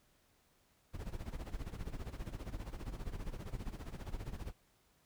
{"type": "noise with tremolo", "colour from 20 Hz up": "brown", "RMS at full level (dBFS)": -40, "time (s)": [0.93, 4.53], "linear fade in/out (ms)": 20, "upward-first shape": "sine", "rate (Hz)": 15, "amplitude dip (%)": 80, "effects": ["pink hiss -72 dBFS RMS until 5.05 s"]}